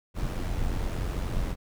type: noise with amplitude modulation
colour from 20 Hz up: brown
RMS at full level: -27 dBFS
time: 0.14-1.56 s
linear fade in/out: 50 ms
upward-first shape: sine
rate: 88.8 Hz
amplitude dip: 50%
effects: none